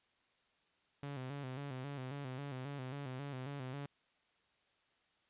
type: tone with vibrato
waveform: sawtooth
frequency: 135.3 Hz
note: C#3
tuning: 42 cents flat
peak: -38 dBFS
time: 1.03-3.86 s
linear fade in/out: 0 ms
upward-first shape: square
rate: 3.7 Hz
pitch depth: 86 cents each way
effects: white hiss -75 dBFS RMS until 5.29 s + resampled to 8000 Hz